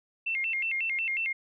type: tone with vibrato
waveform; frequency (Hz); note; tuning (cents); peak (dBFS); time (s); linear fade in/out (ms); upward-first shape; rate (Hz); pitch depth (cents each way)
sine; 2389; D7; +29; -27; 0.26-1.33; 10; square; 5.5; 200
effects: none